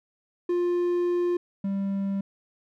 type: tone pair in turn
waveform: triangle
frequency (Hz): 351.7 / 196.7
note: F4 / G3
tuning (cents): +12 / +6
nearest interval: minor seventh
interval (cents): 1006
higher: first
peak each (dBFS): -20 / -23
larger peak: first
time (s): 0.49-1.37 / 1.64-2.21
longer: first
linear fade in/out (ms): 5
effects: none